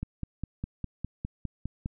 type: click train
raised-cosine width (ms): 5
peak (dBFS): -20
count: 10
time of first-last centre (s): 0.03-1.859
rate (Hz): 4.92
effects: none